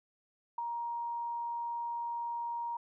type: tone with ADSR envelope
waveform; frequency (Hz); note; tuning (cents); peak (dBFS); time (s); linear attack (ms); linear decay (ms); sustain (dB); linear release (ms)
sine; 941; A#5; +16; -30; 0.58-2.77; 5; 8; -4; 5
effects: none